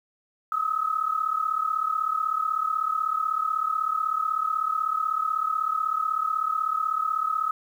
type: tone pair together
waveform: sine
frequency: 1258 / 1294.1 Hz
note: D#6 / E6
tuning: +19 / -32 cents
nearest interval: unison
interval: 49 cents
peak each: -26 / -26 dBFS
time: 0.52-7.51 s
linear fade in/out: 2 ms
effects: 9-bit